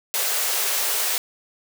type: high-pass noise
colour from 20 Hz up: white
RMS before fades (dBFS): -23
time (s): 0.14-1.18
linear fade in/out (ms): 0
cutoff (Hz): 380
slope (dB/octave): 96
effects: none